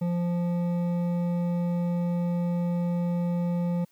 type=tone with hard clipping; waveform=sine; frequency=174.1 Hz; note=F3; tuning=5 cents flat; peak=-26 dBFS; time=0.01-3.85 s; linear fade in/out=10 ms; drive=9 dB; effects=white hiss -66 dBFS RMS until 3.91 s